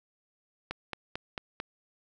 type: click train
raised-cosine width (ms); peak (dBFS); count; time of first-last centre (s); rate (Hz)
0.3; -18; 5; 0.71-1.601; 4.49
effects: none